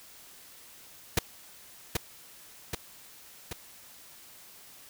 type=noise with echo; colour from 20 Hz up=pink; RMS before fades=-23 dBFS; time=1.17-1.19 s; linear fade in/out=5 ms; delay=780 ms; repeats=3; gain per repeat=-4 dB; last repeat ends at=3.53 s; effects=white hiss -52 dBFS RMS until 4.89 s